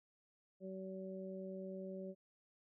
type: harmonic tone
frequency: 189.7 Hz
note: F#3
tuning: 43 cents sharp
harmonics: 1 / 2 / 3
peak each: -47 / -49 / -49 dBFS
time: 0.6-2.15 s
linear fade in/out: 50 ms
effects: none